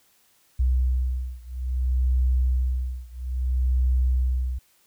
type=beating tone pair; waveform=sine; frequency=63 / 63.6 Hz; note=B1 / C2; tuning=+35 / -48 cents; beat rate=0.6 Hz; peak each=-23 / -24 dBFS; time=0.59-4.59 s; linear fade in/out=10 ms; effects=white hiss -62 dBFS RMS until 4.86 s